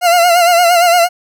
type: tone with vibrato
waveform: 40% pulse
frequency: 696 Hz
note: F5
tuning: 6 cents flat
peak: -6 dBFS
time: 0.01-1.09 s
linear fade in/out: 50 ms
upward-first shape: sine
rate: 8.7 Hz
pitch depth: 61 cents each way
effects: none